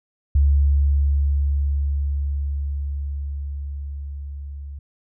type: tone with level ramp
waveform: sine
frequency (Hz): 70.7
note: C#2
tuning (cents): +35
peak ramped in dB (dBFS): -12 to -31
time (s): 0.35-4.79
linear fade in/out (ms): 5
effects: none